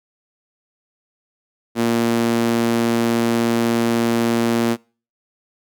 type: tone with high-pass filter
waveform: sawtooth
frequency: 116.54 Hz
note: A#2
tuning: in tune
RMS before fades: -18 dBFS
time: 1.75-4.77 s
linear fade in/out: 50 ms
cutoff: 260 Hz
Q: 2.4
effects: noise-tail reverb RT60 0.4 s tail -26 dB re dry